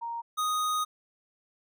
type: tone pair in turn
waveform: sine / square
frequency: 932.3 / 1244.5 Hz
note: A#5 / D#6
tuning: 0 / 0 cents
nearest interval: perfect fourth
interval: 500 cents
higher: second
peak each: -32 / -27 dBFS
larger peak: second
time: 0.01-0.22 / 0.37-0.85 s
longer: second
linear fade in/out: 20 ms
effects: none